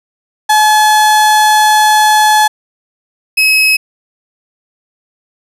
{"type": "tone pair in turn", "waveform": "35% pulse", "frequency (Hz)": [855, 2562], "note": ["A5", "E7"], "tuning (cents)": [-50, -50], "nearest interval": "octave + perfect fifth", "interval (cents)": 1900, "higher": "second", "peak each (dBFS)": [-4, -5], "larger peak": "first", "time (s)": [[0.49, 2.48], [3.37, 3.77]], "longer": "first", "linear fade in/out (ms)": 10, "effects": ["resampled to 32000 Hz", "7-bit"]}